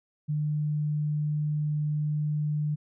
sine tone, 150.1 Hz, D3, 38 cents sharp, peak -25 dBFS, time 0.28-2.76 s, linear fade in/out 20 ms, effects none

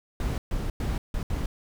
brown noise bursts at uneven times, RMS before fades -28 dBFS, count 5, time 0.2-0.38 / 0.51-0.7 / 0.8-0.98 / 1.14-1.23 / 1.3-1.46 s, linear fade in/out 2 ms, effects none

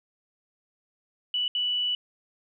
sine tone bursts at uneven times, 2960 Hz, F#7, in tune, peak -24 dBFS, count 2, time 1.34-1.48 / 1.55-1.95 s, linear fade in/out 2 ms, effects none

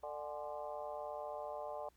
harmonic tone with a mistuned harmonic, 148.8 Hz, D3, 23 cents sharp, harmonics 3 / 4 / 5 / 6 / 7 / 8, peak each -51 / -44 / -48 / -49 / -51 / -59 dBFS, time 0.03-1.89 s, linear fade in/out 5 ms, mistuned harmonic 6, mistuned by -99 cents, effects added 60 Hz sine -70 dBFS peak until 1.96 s + pink hiss -74 dBFS RMS until 1.96 s

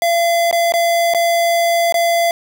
square tone with dropouts, 681 Hz, F5, 44 cents flat, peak -13 dBFS, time 0.02-2.31 s, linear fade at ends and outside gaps 1 ms, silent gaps 0.512-0.527 / 0.722-0.738 / 1.138-1.147 / 1.924-1.942 s, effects none

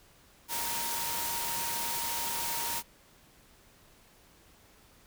sine tone in noise, 932.3 Hz, A#5, in tune, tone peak -38 dBFS, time 0.48-2.83 s, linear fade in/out 50 ms, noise white, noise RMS -34 dBFS, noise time 0.48-2.83 s, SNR -7 dB, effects pink hiss -60 dBFS RMS until 5.06 s

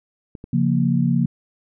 clicks, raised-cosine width 3 ms, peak -22 dBFS, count 2, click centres 0.352 / 0.441 s
sine chord, Bb minor, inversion first, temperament equal, 138.59 / 174.61 / 233.1 Hz, Db3 / F3 / Bb3, 0 / 0 / 0 cents, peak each -20 dBFS, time 0.53-1.26 s, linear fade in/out 5 ms
effects none

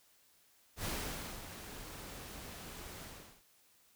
pink noise with ADSR envelope, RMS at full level -38 dBFS, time 0.76-3.43 s, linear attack 88 ms, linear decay 550 ms, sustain -10 dB, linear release 420 ms, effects white hiss -68 dBFS RMS until 3.95 s

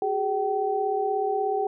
sine tone cluster, 378.2 / 414.8 / 767 Hz, F#4 / G#4 / G5, +38 / -2 / -38 cents, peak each -31 / -26 / -26 dBFS, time 0.02-1.67 s, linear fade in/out 2 ms, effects none

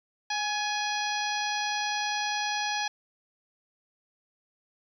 harmonic tone with a mistuned harmonic, 830 Hz, G#5, 1 cent flat, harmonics 1 / 2 / 3 / 4 / 5 / 6 / 7, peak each -31 / -34 / -36 / -37 / -38 / -39 / -39 dBFS, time 0.3-2.88 s, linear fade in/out 5 ms, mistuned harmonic 2, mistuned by +36 cents, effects 10-bit

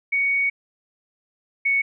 sine tone pair in turn, 2234 / 2219 Hz, C#7 / C#7, +13 / +1 cents, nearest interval unison, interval 12 cents, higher first, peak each -18 / -17 dBFS, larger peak second, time 0.12-0.5 / 1.65-1.82 s, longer first, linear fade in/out 10 ms, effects none

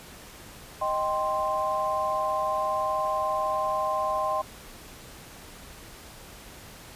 sine chord, C minor, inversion first, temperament equal, 622.3 / 784 / 1046.5 Hz, Eb5 / G5 / C6, 0 / 0 / 0 cents, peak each -29 / -31 / -27 dBFS, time 0.81-4.42 s, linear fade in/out 10 ms, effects pink hiss -46 dBFS RMS until 6.95 s + resampled to 32000 Hz

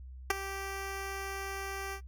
10% pulse tone with ADSR envelope, 390.5 Hz, G4, 7 cents flat, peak -14 dBFS, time 0.3-2.01 s, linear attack 5 ms, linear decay 14 ms, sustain -15 dB, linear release 80 ms, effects noise-tail reverb RT60 0.1 s tail -17 dB re dry + added 64 Hz sine -44 dBFS peak until 2.07 s

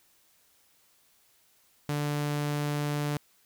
sawtooth tone, 146.83 Hz, D3, in tune, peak -24 dBFS, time 1.89-3.17 s, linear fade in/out 0 ms, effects white hiss -65 dBFS RMS until 3.45 s

